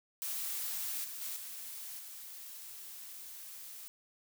blue noise with level steps, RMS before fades -38 / -44 / -40 / -45 / -48 dBFS, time 0.22-3.88 s, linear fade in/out 0 ms, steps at 1.04 / 1.21 / 1.36 / 1.99 s, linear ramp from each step 5 ms, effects none

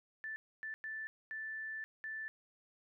sine tone bursts at uneven times, 1760 Hz, A6, in tune, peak -40 dBFS, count 5, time 0.24-0.36 / 0.63-0.74 / 0.84-1.07 / 1.31-1.84 / 2.04-2.28 s, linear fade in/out 0 ms, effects none

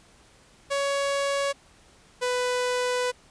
sawtooth tone pair in turn, 559 / 497 Hz, C#5 / B4, +14 / +11 cents, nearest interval major second, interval 203 cents, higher first, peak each -20 dBFS, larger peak neither, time 0.7-1.53 / 2.21-3.12 s, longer second, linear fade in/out 20 ms, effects pink hiss -56 dBFS RMS until 3.3 s + resampled to 22050 Hz

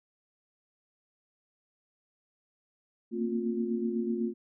sine tone cluster, 227.8 / 235.8 / 263.9 / 354.5 Hz, A#3 / A#3 / C4 / F4, -40 / +20 / +15 / +26 cents, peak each -31 / -36 / -39 / -33 dBFS, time 3.11-4.34 s, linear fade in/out 50 ms, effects none

